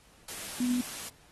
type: tone in noise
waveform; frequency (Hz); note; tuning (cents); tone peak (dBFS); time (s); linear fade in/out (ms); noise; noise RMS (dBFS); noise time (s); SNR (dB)
sine; 246.9; B3; 0; -26; 0.6-0.81; 5; white; -40; 0.28-1.09; +11
effects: pink hiss -60 dBFS RMS until 1.31 s + AAC 32 kbps